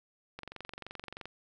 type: click train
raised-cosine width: 0.3 ms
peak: -26 dBFS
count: 21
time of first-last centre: 0.39-1.256 s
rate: 23.1 Hz
effects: none